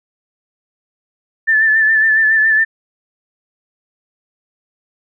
sine tone with vibrato, 1760 Hz, A6, in tune, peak -9 dBFS, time 1.47-2.65 s, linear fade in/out 20 ms, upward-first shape sine, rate 7.2 Hz, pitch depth 37 cents each way, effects none

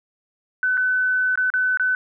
sine tone with dropouts, 1508 Hz, F#6, 32 cents sharp, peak -17 dBFS, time 0.63-1.95 s, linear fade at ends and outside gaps 1 ms, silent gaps 0.772-0.776 / 1.356-1.375 / 1.502-1.538 / 1.773-1.797 s, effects none

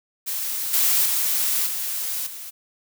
blue noise with level steps, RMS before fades -27 / -19 / -22 / -27 / -36 dBFS, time 0.26-2.51 s, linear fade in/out 20 ms, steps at 0.73 / 1.05 / 1.66 / 2.26 s, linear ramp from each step 10 ms, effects none

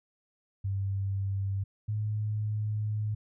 sine tone pair in turn, 98 / 106.43 Hz, G2 / G#2, 0 / +43 cents, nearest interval minor second, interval 143 cents, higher second, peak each -28 dBFS, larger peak neither, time 0.64-1.64 / 1.88-3.15 s, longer second, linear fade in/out 10 ms, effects none

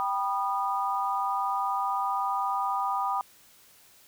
sine chord, G augmented, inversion none, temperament just, 784 / 980 / 1225 Hz, G5 / B5 / D#6, 0 / -14 / -27 cents, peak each -30 dBFS, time 0-3.21 s, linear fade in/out 0 ms, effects white hiss -57 dBFS RMS until 4.07 s

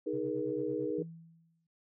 sine chord, D# suspended fourth, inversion none, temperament equal with one note detuned, 311.1 / 415.3 / 477.9 Hz, D#4 / G#4 / A#4, 0 / 0 / +43 cents, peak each -36 dBFS, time 0.06-1.03 s, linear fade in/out 10 ms
triangle tone with tremolo, 134 Hz, C3, 42 cents sharp, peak -40 dBFS, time 0.13-0.91 s, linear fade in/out 5 ms, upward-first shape sine, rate 9 Hz, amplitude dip 100%
sine tone with exponential decay, 164.81 Hz, E3, in tune, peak -38 dBFS, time 0.98-1.67 s, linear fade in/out 5 ms, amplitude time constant 150 ms
effects noise-tail reverb RT60 0.2 s tail -25 dB re dry

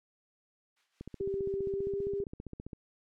violet noise with tremolo, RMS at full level -48 dBFS, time 0.76-2.2 s, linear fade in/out 10 ms, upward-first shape triangle, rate 5.7 Hz, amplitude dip 70%
click train, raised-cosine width 3 ms, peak -29 dBFS, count 27, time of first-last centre 1.01-2.732 s, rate 15.1 Hz
sine tone with pitch glide, 392 to 399.1 Hz, G4 to G4, 0 to +31 cents, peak -31 dBFS, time 1.2-2.24 s, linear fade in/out 5 ms, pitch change +31 cents, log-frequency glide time 1.69-2.04 s
effects low-pass 2000 Hz 12 dB/octave

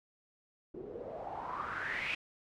white noise with low-pass filter sweep, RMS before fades -40 dBFS, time 0.74-2.15 s, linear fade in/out 5 ms, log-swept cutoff 340 to 2600 Hz, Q 6.4, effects none

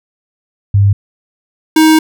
sine / square tone pair in turn, 100 / 315.2 Hz, G2 / D#4, +35 / +23 cents, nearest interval octave + minor sixth, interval 1988 cents, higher second, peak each -5 dBFS, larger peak neither, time 0.74-0.93 / 1.76-1.99 s, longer second, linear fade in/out 5 ms, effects none

